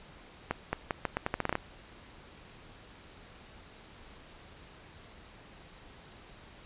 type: accelerating click train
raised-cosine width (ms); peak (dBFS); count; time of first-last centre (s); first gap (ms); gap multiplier
0.5; -14; 12; 0.51-1.554; 220; 0.81
effects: pink hiss -53 dBFS RMS until 6.65 s + resampled to 8000 Hz